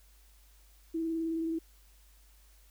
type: tone with vibrato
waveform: sine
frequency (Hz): 326.5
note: E4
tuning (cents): -17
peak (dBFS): -30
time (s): 0.94-1.59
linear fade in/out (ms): 10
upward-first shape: square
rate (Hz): 19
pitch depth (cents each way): 18
effects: added 50 Hz sine -58 dBFS peak until 2.7 s + white hiss -65 dBFS RMS until 2.7 s